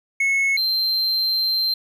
triangle tone pair in turn, 2191 / 4136 Hz, C#7 / C8, -21 / -21 cents, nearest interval major seventh, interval 1100 cents, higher second, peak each -15 / -17 dBFS, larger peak first, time 0.2-0.57 / 0.57-1.74 s, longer second, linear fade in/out 5 ms, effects none

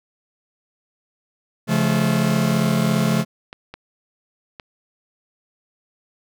45% pulse chord, Db augmented, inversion none, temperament just, 138.59 / 173.24 / 216.5 Hz, Db3 / F3 / A3, 0 / -14 / -28 cents, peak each -22 / -21 / -20 dBFS, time 1.67-3.25 s, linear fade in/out 50 ms
clicks, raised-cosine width 0.3 ms, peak -19 dBFS, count 3, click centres 3.529 / 3.74 / 4.598 s
effects none

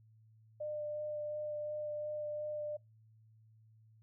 sine tone with vibrato, 600 Hz, D5, 37 cents sharp, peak -37 dBFS, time 0.6-2.77 s, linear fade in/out 10 ms, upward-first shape sine, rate 2.8 Hz, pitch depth 10 cents each way, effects noise-tail reverb RT60 0.2 s tail -23 dB re dry + added 110 Hz sine -61 dBFS peak until 4.02 s

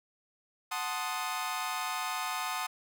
sawtooth chord, F# diminished seventh, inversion none, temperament equal, 740 / 880 / 1046.5 / 1244.5 Hz, F#5 / A5 / C6 / Eb6, 0 / 0 / 0 / 0 cents, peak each -35 / -35 / -35 / -33 dBFS, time 0.71-2.67 s, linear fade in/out 10 ms, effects none

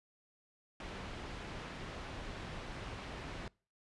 pink low-pass noise, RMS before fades -45 dBFS, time 0.8-3.48 s, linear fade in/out 2 ms, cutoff 3400 Hz, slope 12 dB/octave, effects noise-tail reverb RT60 0.4 s tail -26 dB re dry + resampled to 24000 Hz

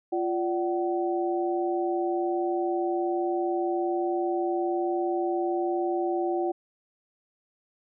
sine tone cluster, 347.6 / 585 / 756 Hz, F4 / D5 / F#5, -8 / -7 / +37 cents, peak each -26 / -34 / -30 dBFS, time 0.12-6.52 s, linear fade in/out 10 ms, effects none

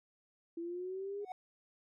sine linear sweep, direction up, 332.4 to 414.1 Hz, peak -38 dBFS, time 0.57-1.25 s, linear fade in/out 5 ms
triangle tone with exponential growth, 740 Hz, F#5, in tune, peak -34 dBFS, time 1.2-1.32 s, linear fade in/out 2 ms, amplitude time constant 25 ms
effects none

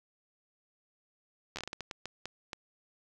slowing click train, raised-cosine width 0.2 ms, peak -21 dBFS, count 12, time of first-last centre 1.56-2.532 s, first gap 11 ms, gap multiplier 1.38, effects none

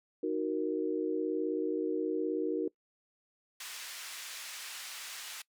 sine chord, D# minor, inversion none, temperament equal, 311.1 / 370 / 466.2 Hz, D#4 / F#4 / A#4, 0 / 0 / 0 cents, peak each -34 dBFS, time 0.23-2.68 s, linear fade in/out 5 ms
pink band-pass noise, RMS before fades -44 dBFS, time 3.6-5.42 s, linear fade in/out 5 ms, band 1800 to 12000 Hz, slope 12 dB/octave
effects noise-tail reverb RT60 0.1 s tail -22 dB re dry

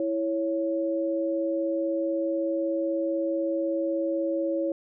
sine tone pair together, 329.6 / 554.3 Hz, E4 / C#5, 0 / 0 cents, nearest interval major sixth, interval 900 cents, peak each -27 dBFS, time 0-4.72 s, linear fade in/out 2 ms, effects none

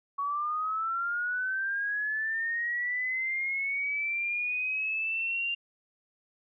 sine linear sweep, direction up, 1117 to 2794 Hz, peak -28 dBFS, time 0.18-5.55 s, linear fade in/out 10 ms, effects none

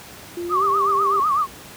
sine tone with pitch glide, 347.2 to 396.5 Hz, F4 to G4, -10 to +20 cents, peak -25 dBFS, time 0.37-1.2 s, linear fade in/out 2 ms, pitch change +230 cents, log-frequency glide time 0.48-0.64 s
sine tone with vibrato, 1170 Hz, D6, 7 cents flat, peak -16 dBFS, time 0.49-1.47 s, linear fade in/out 50 ms, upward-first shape triangle, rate 8 Hz, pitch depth 160 cents each way
effects pink hiss -40 dBFS RMS until 1.76 s + high-pass 80 Hz 12 dB/octave

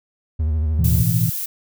triangle tone with vibrato, 77.78 Hz, D#2, in tune, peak -15 dBFS, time 0.39-1.02 s, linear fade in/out 10 ms, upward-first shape sine, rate 13 Hz, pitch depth 74 cents each way
sine chord, A suspended second, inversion none, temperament equal with one note detuned, 110 / 123.47 / 165.96 Hz, A2 / B2 / E3, 0 / 0 / +12 cents, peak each -20 dBFS, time 0.79-1.3 s, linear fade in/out 5 ms
violet noise, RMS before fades -26 dBFS, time 0.84-1.46 s, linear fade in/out 5 ms
effects none

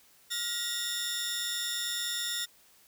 sawtooth tone cluster, 1417 / 1902 / 3477 / 3675 / 5380 Hz, F6 / A#6 / A7 / A#7 / E8, +25 / +34 / -21 / -25 / +34 cents, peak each -39 / -36 / -35 / -32 / -36 dBFS, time 0.3-2.46 s, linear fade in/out 20 ms, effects white hiss -61 dBFS RMS until 2.87 s

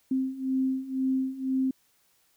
sine beating tone pair, 261.6 / 263.6 Hz, C4 / C4, 0 / +13 cents, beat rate 2 Hz, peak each -30 / -27 dBFS, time 0.11-1.71 s, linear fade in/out 5 ms, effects white hiss -67 dBFS RMS until 2.36 s

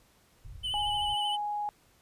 pink low-pass noise, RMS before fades -45 dBFS, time 0.44-1.15 s, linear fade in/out 10 ms, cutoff 130 Hz, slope 48 dB/octave
triangle tone with vibrato, 3000 Hz, F#7, 23 cents sharp, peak -29 dBFS, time 0.63-1.37 s, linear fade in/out 20 ms, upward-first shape sine, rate 13 Hz, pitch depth 36 cents each way
sine tone, 830.6 Hz, G#5, in tune, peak -30 dBFS, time 0.74-1.69 s, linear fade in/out 0 ms
effects pink hiss -64 dBFS RMS until 2.01 s + resampled to 32000 Hz

